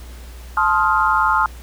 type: chord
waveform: sine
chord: F dominant seventh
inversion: first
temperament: just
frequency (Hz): 873.1 / 1047.7 / 1257.2 / 1396.9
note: A5 / C6 / Eb6 / F6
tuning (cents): -14 / +2 / +18 / 0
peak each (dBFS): -19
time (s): 0.57-1.46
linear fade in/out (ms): 2
effects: added 60 Hz sine -34 dBFS peak until 1.62 s + pink hiss -44 dBFS RMS until 1.62 s